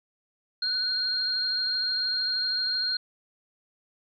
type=tone pair together; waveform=sine; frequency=1489 / 4212 Hz; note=F#6 / C8; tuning=+11 / +11 cents; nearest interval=octave + tritone; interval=1800 cents; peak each=-35 / -25 dBFS; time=0.62-2.97 s; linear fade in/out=5 ms; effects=none